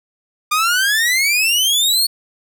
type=exponential sweep; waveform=sawtooth; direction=up; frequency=1200 to 4435 Hz; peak=-10 dBFS; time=0.51-2.07 s; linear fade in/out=10 ms; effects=none

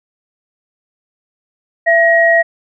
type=tone pair together; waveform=sine; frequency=669.6 / 1894 Hz; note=E5 / A#6; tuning=+27 / +27 cents; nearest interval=octave + tritone; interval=1800 cents; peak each=-10 dBFS; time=1.86-2.43 s; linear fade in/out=20 ms; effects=none

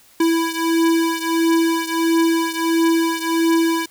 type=beating tone pair; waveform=square; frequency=329.6 / 331.1 Hz; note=E4 / E4; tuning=0 / +8 cents; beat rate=1.5 Hz; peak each=-18 / -21 dBFS; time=0.2-3.86 s; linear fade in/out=5 ms; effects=white hiss -51 dBFS RMS until 3.9 s

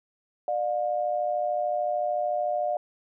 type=tone pair together; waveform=sine; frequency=600 / 713.5 Hz; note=D5 / F5; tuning=+37 / +37 cents; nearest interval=minor third; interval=300 cents; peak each=-27 dBFS; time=0.48-2.77 s; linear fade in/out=2 ms; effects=none

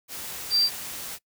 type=tone in noise; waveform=sine; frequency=4699 Hz; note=D8; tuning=in tune; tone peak=-18 dBFS; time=0.5-0.7 s; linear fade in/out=50 ms; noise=white; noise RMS=-36 dBFS; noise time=0.08-1.19 s; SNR=+15 dB; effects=noise-tail reverb RT60 0.1 s tail -22 dB re dry

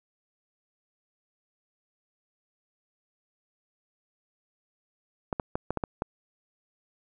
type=clicks; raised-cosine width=1 ms; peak=-14 dBFS; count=7; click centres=5.328 / 5.398 / 5.555 / 5.706 / 5.773 / 5.838 / 6.021 s; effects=none

